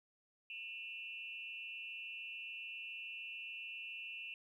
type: tone with amplitude modulation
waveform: sine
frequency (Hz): 2686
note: E7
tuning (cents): +32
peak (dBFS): -40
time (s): 0.5-4.34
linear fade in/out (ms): 2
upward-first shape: sine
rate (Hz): 227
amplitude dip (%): 95
effects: 13-bit